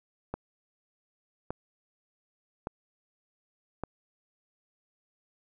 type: click train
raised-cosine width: 1 ms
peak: -19 dBFS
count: 4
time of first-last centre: 0.34-3.837 s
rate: 0.858 Hz
effects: none